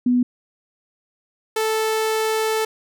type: tone pair in turn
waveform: sine / sawtooth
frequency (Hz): 246.9 / 439.1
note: B3 / A4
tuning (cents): 0 / -4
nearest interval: minor seventh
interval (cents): 996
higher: second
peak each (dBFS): -14 / -15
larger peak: first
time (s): 0.06-0.23 / 1.56-2.65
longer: second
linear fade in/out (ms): 5
effects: none

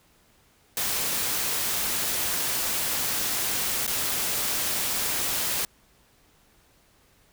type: noise with dropouts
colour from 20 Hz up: white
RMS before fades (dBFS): -27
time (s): 0.77-5.65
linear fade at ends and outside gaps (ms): 1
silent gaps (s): 3.866-3.877
effects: pink hiss -61 dBFS RMS until 7.32 s

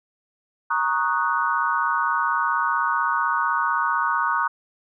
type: chord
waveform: sine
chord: D# minor seventh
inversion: second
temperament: equal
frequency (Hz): 932.3 / 1108.7 / 1244.5 / 1480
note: A#5 / C#6 / D#6 / F#6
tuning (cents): 0 / 0 / 0 / 0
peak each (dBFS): -25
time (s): 0.7-4.48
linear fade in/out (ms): 10
effects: none

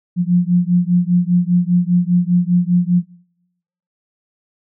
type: beating tone pair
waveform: sine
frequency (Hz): 174.61 / 179.61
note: F3 / F3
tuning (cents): 0 / +49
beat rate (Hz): 5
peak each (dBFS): -14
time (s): 0.16-3.03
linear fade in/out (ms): 50
effects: noise-tail reverb RT60 0.9 s tail -25 dB re dry

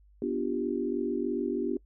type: chord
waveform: sine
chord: G dominant seventh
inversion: first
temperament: equal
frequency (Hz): 246.9 / 293.7 / 349.2 / 392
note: B3 / D4 / F4 / G4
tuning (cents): 0 / 0 / 0 / 0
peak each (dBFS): -33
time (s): 0.22-1.77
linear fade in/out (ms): 2
effects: noise-tail reverb RT60 0.1 s tail -22 dB re dry + added 50 Hz sine -56 dBFS peak until 1.85 s

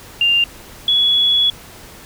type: tone pair in turn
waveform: sine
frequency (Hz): 2794 / 3382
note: F7 / G#7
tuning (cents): 0 / +31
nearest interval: minor third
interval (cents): 331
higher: second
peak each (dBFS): -11 / -11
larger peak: neither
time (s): 0.21-0.44 / 0.88-1.5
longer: second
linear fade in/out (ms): 2
effects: pink hiss -39 dBFS RMS until 2.05 s

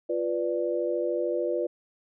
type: chord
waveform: sine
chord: B diminished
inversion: second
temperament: equal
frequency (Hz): 349.2 / 493.9 / 587.3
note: F4 / B4 / D5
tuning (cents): 0 / 0 / 0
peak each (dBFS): -29 / -29 / -30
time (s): 0.09-1.67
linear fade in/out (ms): 10
effects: none

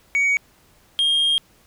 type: tone pair in turn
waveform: sine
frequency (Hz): 2248 / 3227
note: C#7 / G7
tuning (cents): +24 / +50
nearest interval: tritone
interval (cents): 626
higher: second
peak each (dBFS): -13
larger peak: neither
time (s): 0.15-0.37 / 0.99-1.38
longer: second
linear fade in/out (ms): 0
effects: tanh soft clip ceiling -15 dBFS + pink hiss -56 dBFS RMS until 1.66 s

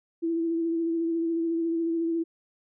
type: tone with vibrato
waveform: sine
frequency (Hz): 331.7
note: E4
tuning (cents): +11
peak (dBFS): -24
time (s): 0.22-2.24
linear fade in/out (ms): 20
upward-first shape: sine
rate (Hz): 14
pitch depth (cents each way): 24
effects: none

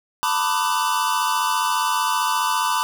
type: tone cluster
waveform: square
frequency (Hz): 899 / 994 / 1169 / 1243 / 1503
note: A5 / B5 / D6 / D#6 / F#6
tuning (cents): +37 / +11 / -8 / -2 / +27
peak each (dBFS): -26 / -23 / -26 / -32 / -31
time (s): 0.23-2.83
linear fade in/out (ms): 0
effects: none

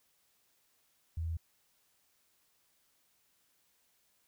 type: tone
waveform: sine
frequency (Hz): 82.1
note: E2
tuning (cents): -6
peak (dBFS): -33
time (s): 1.17-1.37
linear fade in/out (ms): 5
effects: white hiss -73 dBFS RMS until 4.27 s

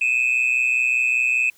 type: tone pair together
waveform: sine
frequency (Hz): 2489 / 2614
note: D#7 / E7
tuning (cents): 0 / -15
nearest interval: minor second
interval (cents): 85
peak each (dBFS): -18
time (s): 0.01-1.5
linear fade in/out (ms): 5
effects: tanh soft clip ceiling -13 dBFS + white hiss -56 dBFS RMS until 1.57 s

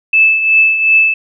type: tone with tremolo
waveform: sine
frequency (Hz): 2624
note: E7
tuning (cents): -9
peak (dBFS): -4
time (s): 0.13-1.14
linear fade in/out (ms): 5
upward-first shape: triangle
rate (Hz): 2.7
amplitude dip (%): 65
effects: none

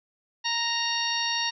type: harmonic tone with a mistuned harmonic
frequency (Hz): 932.3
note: A#5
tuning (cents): 0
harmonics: 1 / 2 / 3 / 4 / 5 / 6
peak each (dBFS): -32 / -32 / -32 / -32 / -32 / -32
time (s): 0.44-1.51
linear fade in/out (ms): 20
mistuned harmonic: 5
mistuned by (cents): -72
effects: none

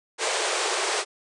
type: band-pass noise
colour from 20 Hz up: pink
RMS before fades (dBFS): -26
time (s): 0.18-1.05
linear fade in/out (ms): 50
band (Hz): 360 to 9400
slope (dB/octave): 96
effects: none

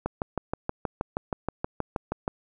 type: click train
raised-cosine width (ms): 1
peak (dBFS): -13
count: 15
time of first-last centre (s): 0.06-2.279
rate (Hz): 6.31
effects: none

